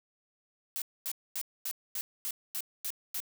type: noise bursts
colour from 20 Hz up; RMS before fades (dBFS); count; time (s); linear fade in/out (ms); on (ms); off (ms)
blue; -35; 9; 0.76-3.202; 0; 58; 240
effects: none